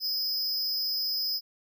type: tone with amplitude modulation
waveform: square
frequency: 5060 Hz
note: D#8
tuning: 28 cents sharp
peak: -24 dBFS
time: 0-1.41 s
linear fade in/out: 50 ms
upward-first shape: sine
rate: 265 Hz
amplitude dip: 85%
effects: none